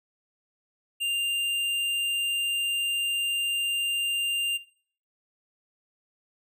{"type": "tone with tanh clipping", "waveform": "sine", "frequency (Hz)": 2794, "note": "F7", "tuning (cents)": 0, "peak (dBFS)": -27, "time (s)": [1, 4.58], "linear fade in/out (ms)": 20, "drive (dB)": 13, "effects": ["noise-tail reverb RT60 0.5 s tail -17 dB re dry"]}